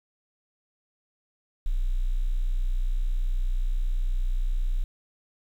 sine tone, 30.66 Hz, B0, 12 cents flat, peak -22 dBFS, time 1.66-4.84 s, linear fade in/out 0 ms, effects 9-bit

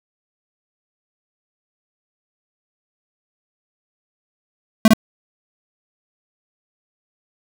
square tone with echo, 220 Hz, A3, in tune, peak -7 dBFS, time 4.85-4.88 s, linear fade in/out 2 ms, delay 55 ms, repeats 1, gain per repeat -2 dB, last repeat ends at 4.935 s, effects none

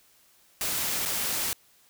white noise with dropouts, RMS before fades -29 dBFS, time 0.61-1.53 s, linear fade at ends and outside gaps 1 ms, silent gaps 1.053-1.058 s, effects white hiss -61 dBFS RMS until 1.89 s

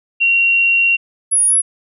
sine tone pair in turn, 2748 / 10352 Hz, F7 / E9, -29 / -32 cents, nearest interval octave + major seventh, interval 2297 cents, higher second, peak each -10 dBFS, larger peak neither, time 0.2-0.97 / 1.31-1.62 s, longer first, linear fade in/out 20 ms, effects none

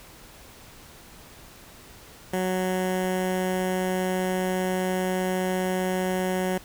15% pulse tone with notch filter, 185 Hz, F#3, in tune, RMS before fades -26 dBFS, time 2.33-6.58 s, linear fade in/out 5 ms, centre 4400 Hz, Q 1.4, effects pink hiss -48 dBFS RMS until 6.64 s

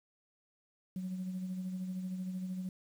sine tone with tremolo, 185 Hz, F#3, in tune, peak -33 dBFS, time 0.96-2.69 s, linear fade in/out 2 ms, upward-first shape sine, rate 13 Hz, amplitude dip 45%, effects tanh soft clip ceiling -32 dBFS + 10-bit

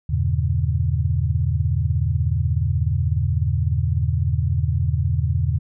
sine chord, E diminished seventh, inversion none, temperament just, 82.41 / 98.89 / 118.67 / 142.4 Hz, E2 / G2 / Bb2 / Db3, 0 / +16 / +31 / +47 cents, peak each -21 / -24 / -24 / -24 dBFS, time 0.09-5.59 s, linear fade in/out 10 ms, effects none

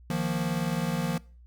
square chord, Eb suspended second, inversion none, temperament equal, 155.56 / 174.61 / 233.1 Hz, Eb3 / F3 / Bb3, 0 / 0 / 0 cents, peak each -32 / -30 / -34 dBFS, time 0.1-1.18 s, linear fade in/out 2 ms, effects noise-tail reverb RT60 0.4 s tail -22 dB re dry + added 60 Hz sine -49 dBFS peak until 1.46 s

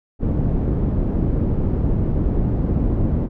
pink low-pass noise, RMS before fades -19 dBFS, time 0.19-3.29 s, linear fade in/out 50 ms, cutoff 300 Hz, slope 12 dB/octave, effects none

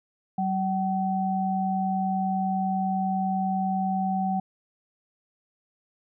sine tone pair together, 190 / 760 Hz, F#3 / F#5, +46 / +46 cents, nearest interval 2 octaves, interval 2400 cents, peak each -26 dBFS, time 0.38-4.4 s, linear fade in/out 5 ms, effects none

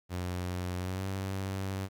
sawtooth tone with pitch glide, 89.9 to 96.35 Hz, F#2 to G2, -49 to -29 cents, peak -29 dBFS, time 0.09-1.89 s, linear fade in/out 50 ms, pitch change +120 cents, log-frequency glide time 0.78-1.05 s, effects 11-bit

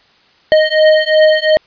square beating tone pair, 620 / 622.8 Hz, D#5 / D#5, -6 / +2 cents, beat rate 2.8 Hz, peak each -11 dBFS, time 0.52-1.57 s, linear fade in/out 0 ms, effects white hiss -50 dBFS RMS until 1.66 s + resampled to 11025 Hz

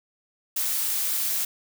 blue noise, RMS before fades -26 dBFS, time 0.56-1.45 s, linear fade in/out 5 ms, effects none

